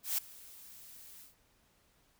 blue noise with ADSR envelope, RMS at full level -31 dBFS, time 0.03-1.35 s, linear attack 150 ms, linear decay 8 ms, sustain -22 dB, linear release 140 ms, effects pink hiss -70 dBFS RMS until 2.19 s

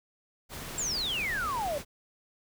pink noise, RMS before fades -40 dBFS, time 0.49-1.85 s, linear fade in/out 50 ms
sine exponential sweep, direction down, 7610 to 554.4 Hz, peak -29 dBFS, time 0.78-1.78 s, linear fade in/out 2 ms
effects none

